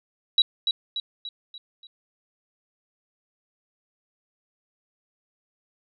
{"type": "tone with echo", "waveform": "sine", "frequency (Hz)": 3895, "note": "B7", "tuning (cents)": -25, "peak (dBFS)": -14, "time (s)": [0.38, 0.42], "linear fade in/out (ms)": 2, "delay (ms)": 290, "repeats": 5, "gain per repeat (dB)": -6, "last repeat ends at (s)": 1.87, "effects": []}